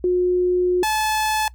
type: tone pair in turn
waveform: sine / sawtooth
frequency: 360.4 / 863.9 Hz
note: F#4 / A5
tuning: -45 / -32 cents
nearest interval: octave + minor third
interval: 1513 cents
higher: second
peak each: -15 dBFS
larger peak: neither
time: 0.04-0.83 / 0.83-1.48 s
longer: first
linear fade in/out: 2 ms
effects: noise-tail reverb RT60 0.1 s tail -21 dB re dry + added 60 Hz sine -40 dBFS peak until 1.54 s

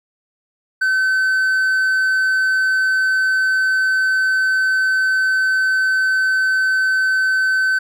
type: tone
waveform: triangle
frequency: 1529 Hz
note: G6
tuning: 44 cents flat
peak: -12 dBFS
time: 0.81-7.79 s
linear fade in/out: 10 ms
effects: none

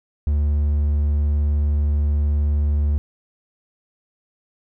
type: tone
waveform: triangle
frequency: 73.42 Hz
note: D2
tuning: in tune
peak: -14 dBFS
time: 0.27-2.98 s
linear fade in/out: 0 ms
effects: none

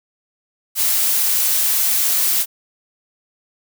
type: noise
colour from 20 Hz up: blue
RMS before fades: -17 dBFS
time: 0.75-2.46 s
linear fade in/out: 50 ms
effects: none

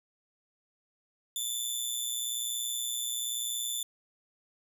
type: tone with amplitude modulation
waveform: 15% pulse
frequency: 3517 Hz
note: A7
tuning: 1 cent flat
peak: -22 dBFS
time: 1.36-3.83 s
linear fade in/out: 2 ms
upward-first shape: sine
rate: 121 Hz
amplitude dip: 55%
effects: none

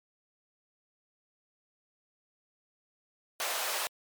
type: high-pass noise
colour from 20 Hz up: pink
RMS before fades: -33 dBFS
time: 3.4-3.87 s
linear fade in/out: 0 ms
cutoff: 570 Hz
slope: 24 dB/octave
effects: MP3 96 kbps

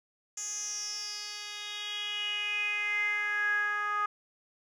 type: tone with band-pass filter sweep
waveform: 10% pulse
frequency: 415.3 Hz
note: G#4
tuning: in tune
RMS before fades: -33 dBFS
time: 0.37-4.06 s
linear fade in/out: 5 ms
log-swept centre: 6900 to 1300 Hz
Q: 7.4
effects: none

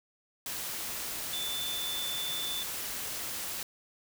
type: tone in noise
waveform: sine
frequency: 3520 Hz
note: A7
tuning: in tune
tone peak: -34 dBFS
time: 1.33-2.63 s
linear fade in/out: 2 ms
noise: white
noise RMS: -37 dBFS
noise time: 0.46-3.63 s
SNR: 0 dB
effects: none

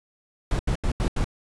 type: noise bursts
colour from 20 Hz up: brown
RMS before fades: -23 dBFS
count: 5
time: 0.51-1.244 s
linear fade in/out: 2 ms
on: 82 ms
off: 81 ms
effects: resampled to 24000 Hz

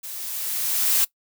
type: noise with level ramp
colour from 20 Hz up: blue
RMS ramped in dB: -35 to -18 dBFS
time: 0.03-1.05 s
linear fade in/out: 10 ms
effects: noise-tail reverb RT60 0.1 s tail -21 dB re dry

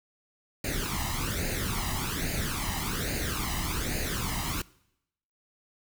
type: noise with flanger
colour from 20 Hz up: pink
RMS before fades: -31 dBFS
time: 0.64-4.62 s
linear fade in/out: 5 ms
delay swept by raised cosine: 0.44 to 1.03 ms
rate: 1.2 Hz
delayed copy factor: +0.7
effects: noise-tail reverb RT60 0.8 s tail -22 dB re dry

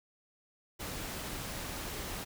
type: noise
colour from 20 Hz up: pink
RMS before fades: -40 dBFS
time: 0.79-2.25 s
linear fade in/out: 20 ms
effects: none

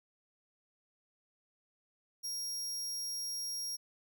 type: tone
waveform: sawtooth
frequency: 5600 Hz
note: F8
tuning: 4 cents sharp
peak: -34 dBFS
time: 2.23-3.77 s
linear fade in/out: 20 ms
effects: none

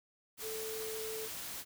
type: tone in noise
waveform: sine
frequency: 440 Hz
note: A4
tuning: in tune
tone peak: -40 dBFS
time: 0.41-1.29 s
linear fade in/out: 50 ms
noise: white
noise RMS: -43 dBFS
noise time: 0.37-1.65 s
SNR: 0 dB
effects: none

